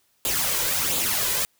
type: noise with flanger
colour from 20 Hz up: white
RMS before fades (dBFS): -24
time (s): 0.25-1.45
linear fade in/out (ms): 0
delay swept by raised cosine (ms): 0.26 to 2.06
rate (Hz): 1.4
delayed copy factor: +0.55
effects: white hiss -66 dBFS RMS until 1.59 s